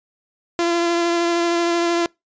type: tone with vibrato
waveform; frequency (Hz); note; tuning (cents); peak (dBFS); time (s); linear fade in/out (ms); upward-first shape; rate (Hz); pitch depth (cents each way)
sawtooth; 341.6; F4; -38; -13; 0.59-2.06; 0; triangle; 13; 16
effects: noise-tail reverb RT60 0.2 s tail -25 dB re dry + resampled to 16000 Hz

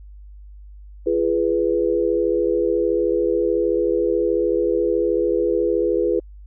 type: chord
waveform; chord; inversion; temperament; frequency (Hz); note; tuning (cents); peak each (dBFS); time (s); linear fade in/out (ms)
sine; F diminished; none; equal with one note detuned; 341.6 / 415.3 / 493.9; F4 / Ab4 / Cb5; -38 / 0 / 0; -21; 1.06-6.2; 10
effects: added 50 Hz sine -38 dBFS peak until 6.46 s

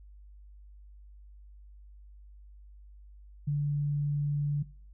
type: tone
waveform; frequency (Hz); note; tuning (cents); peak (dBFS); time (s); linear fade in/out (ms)
sine; 145.3; D3; -18; -26; 3.47-4.63; 10
effects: noise-tail reverb RT60 0.5 s tail -20 dB re dry + added 50 Hz sine -49 dBFS peak until 4.93 s

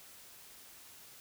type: silence
effects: white hiss -55 dBFS RMS until 1.2 s

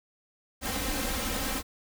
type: noise with comb filter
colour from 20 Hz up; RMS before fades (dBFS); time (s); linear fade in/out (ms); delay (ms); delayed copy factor
pink; -31; 0.61-1.63; 50; 3.8; +0.8
effects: none

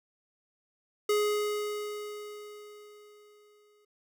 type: tone with exponential decay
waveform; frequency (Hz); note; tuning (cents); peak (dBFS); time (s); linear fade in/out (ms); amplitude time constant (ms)
square; 418; G#4; +11; -24; 1.09-3.85; 5; 600
effects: none

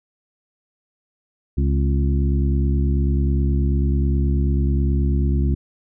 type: harmonic tone with a mistuned harmonic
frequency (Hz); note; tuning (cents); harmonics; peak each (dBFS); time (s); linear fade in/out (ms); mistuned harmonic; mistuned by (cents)
69.3; C#2; 0; 1 / 2 / 3 / 4 / 5; -17 / -23 / -27 / -29 / -31; 1.57-5.55; 10; 4; -51
effects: none

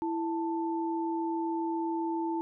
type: tone pair together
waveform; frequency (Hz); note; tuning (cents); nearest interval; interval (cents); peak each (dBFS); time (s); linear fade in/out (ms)
sine; 331 / 883.7; E4 / A5; +7 / +7; octave + perfect fourth; 1700; -30 / -34; 0.02-2.41; 0
effects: none

